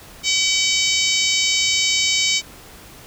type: harmonic tone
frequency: 760 Hz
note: F#5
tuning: 46 cents sharp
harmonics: 3 / 4 / 5 / 6 / 7 / 8 / 9 / 10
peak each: -22 / -23 / -24 / -25 / -25 / -26 / -27 / -27 dBFS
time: 0.23-2.42 s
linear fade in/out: 50 ms
effects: pink hiss -42 dBFS RMS until 3.06 s